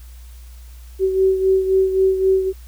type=beating tone pair; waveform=sine; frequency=380.2 / 384 Hz; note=F#4 / G4; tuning=+47 / -36 cents; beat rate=3.8 Hz; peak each=-14 / -21 dBFS; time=0.99-2.53 s; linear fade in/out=50 ms; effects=added 60 Hz sine -36 dBFS peak until 2.67 s + white hiss -51 dBFS RMS until 2.67 s